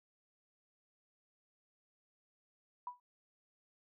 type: tone with exponential decay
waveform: sine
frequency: 983 Hz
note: B5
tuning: 8 cents flat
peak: -36 dBFS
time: 2.87-3 s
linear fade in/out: 2 ms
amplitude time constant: 28 ms
effects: none